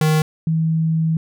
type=tone pair in turn; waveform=square / sine; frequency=155.56 / 161.15 Hz; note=D#3 / E3; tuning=0 / -39 cents; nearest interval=minor second; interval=61 cents; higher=second; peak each=-14 / -15 dBFS; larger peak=first; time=0.01-0.22 / 0.47-1.17 s; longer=second; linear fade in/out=2 ms; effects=none